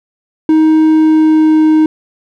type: tone with pitch glide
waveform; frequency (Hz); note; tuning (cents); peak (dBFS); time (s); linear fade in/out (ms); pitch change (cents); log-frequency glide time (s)
triangle; 314.3 to 311.9; D#4 to D#4; +18 to +4; -3; 0.49-1.86; 2; -14; 0.89-1.64
effects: none